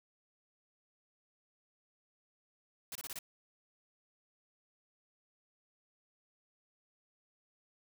white noise bursts, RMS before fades -43 dBFS, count 5, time 2.92-3.189 s, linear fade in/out 2 ms, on 33 ms, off 26 ms, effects none

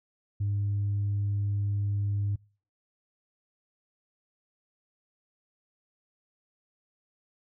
sine tone, 101.4 Hz, G#2, 41 cents flat, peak -24 dBFS, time 0.4-2.36 s, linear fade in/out 10 ms, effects noise-tail reverb RT60 0.4 s tail -26 dB re dry + tanh soft clip ceiling -23 dBFS

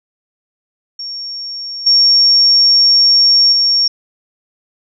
sine tone with level steps, 5520 Hz, F8, 21 cents flat, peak -22 / -6 / -9 dBFS, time 0.99-3.88 s, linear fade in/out 5 ms, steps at 1.86 / 3.52 s, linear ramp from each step 10 ms, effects none

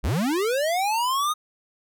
square linear sweep, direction up, 41.02 to 1255 Hz, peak -22 dBFS, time 0.03-1.34 s, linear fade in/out 20 ms, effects none

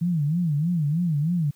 sine tone with vibrato, 160 Hz, D#3, 49 cents sharp, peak -20 dBFS, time 0.01-1.51 s, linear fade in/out 10 ms, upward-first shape sine, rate 3.2 Hz, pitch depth 190 cents each way, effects white hiss -61 dBFS RMS until 1.55 s

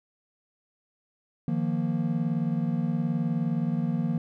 triangle chord, Eb suspended second, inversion none, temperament equal, 155.56 / 174.61 / 233.1 Hz, Eb3 / F3 / Bb3, 0 / 0 / 0 cents, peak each -27 dBFS, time 1.48-4.18 s, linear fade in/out 2 ms, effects none

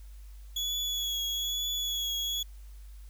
35% pulse tone with vibrato, 3376 Hz, G#7, 28 cents sharp, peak -28 dBFS, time 0.56-2.43 s, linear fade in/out 5 ms, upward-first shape triangle, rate 1.1 Hz, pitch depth 29 cents each way, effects added 50 Hz sine -44 dBFS peak until 3.09 s + white hiss -63 dBFS RMS until 3.09 s

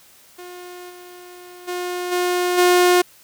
sawtooth tone with level steps, 357.7 Hz, F4, 41 cents sharp, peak -31 / -35 / -20 / -14 / -8 dBFS, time 0.38-3.02 s, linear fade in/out 10 ms, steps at 0.89 / 1.67 / 2.11 / 2.57 s, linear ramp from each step 20 ms, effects white hiss -50 dBFS RMS until 3.23 s

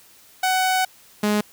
sawtooth tone pair in turn, 748 / 209.2 Hz, F#5 / G#3, +19 / +13 cents, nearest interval octave + minor seventh, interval 2206 cents, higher first, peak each -14 dBFS, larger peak neither, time 0.43-0.85 / 1.23-1.41 s, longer first, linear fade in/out 5 ms, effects white hiss -51 dBFS RMS until 1.52 s

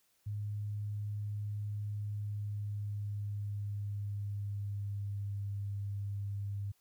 sine tone with pitch glide, 103.83 to 100.58 Hz, G#2 to G2, 0 to +45 cents, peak -35 dBFS, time 0.26-6.72 s, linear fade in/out 10 ms, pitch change -55 cents, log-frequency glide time 2.04-5.43 s, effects white hiss -73 dBFS RMS until 6.8 s

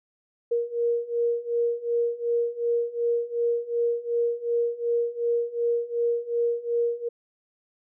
sine beating tone pair, 470.1 / 472.8 Hz, A#4 / A#4, +15 / +24 cents, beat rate 2.7 Hz, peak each -27 / -25 dBFS, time 0.51-7.09 s, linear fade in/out 10 ms, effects none

